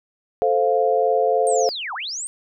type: chord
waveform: sine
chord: F major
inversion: first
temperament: equal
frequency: 440 / 523.3 / 698.5 Hz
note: A4 / C5 / F5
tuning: 0 / 0 / 0 cents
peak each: -20 dBFS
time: 0.42-1.69 s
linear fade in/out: 0 ms
type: linear two-way sweep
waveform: sine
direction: down then up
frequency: 8790 to 730 to 8790 Hz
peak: -26 dBFS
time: 1.47-2.27 s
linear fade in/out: 0 ms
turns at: 1.94 s
effects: none